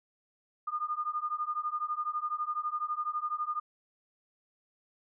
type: beating tone pair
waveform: sine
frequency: 1212 / 1224 Hz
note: D#6 / D#6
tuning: -46 / -29 cents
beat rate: 12 Hz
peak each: -34 / -34 dBFS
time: 0.67-3.6 s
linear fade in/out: 10 ms
effects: none